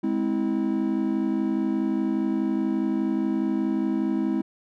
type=chord; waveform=triangle; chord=Ab augmented; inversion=none; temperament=just; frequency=207.7 / 259.6 / 324.5 Hz; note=Ab3 / C4 / E4; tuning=0 / -13 / -27 cents; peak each=-25 / -25 / -24 dBFS; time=0.03-4.42 s; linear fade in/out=10 ms; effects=none